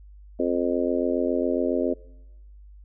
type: harmonic tone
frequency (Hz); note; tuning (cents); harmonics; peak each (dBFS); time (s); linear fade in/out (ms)
87.31; F2; 0; 3 / 4 / 5 / 6 / 7; -26 / -27 / -28 / -29 / -29; 0.39-1.94; 10
effects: noise-tail reverb RT60 1.0 s tail -24 dB re dry + added 50 Hz sine -44 dBFS peak until 2.84 s